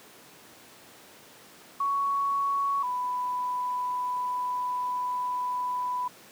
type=tone pair in turn; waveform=sine; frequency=1115 / 993.4 Hz; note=C#6 / B5; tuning=+10 / +10 cents; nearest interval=major second; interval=200 cents; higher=first; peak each=-24 / -27 dBFS; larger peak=first; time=1.8-2.83 / 2.83-6.08 s; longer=second; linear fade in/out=5 ms; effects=pink hiss -51 dBFS RMS until 6.31 s + high-pass 200 Hz 12 dB/octave